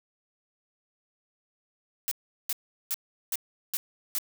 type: noise bursts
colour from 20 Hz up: blue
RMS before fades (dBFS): -29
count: 6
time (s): 2.08-4.184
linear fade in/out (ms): 0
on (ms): 34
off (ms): 380
effects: none